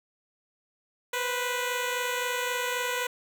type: tone pair together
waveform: 10% pulse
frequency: 491.2 / 515 Hz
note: B4 / C5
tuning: -9 / -28 cents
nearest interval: minor second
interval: 81 cents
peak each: -20 / -27 dBFS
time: 1.13-3.07 s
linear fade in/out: 5 ms
effects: none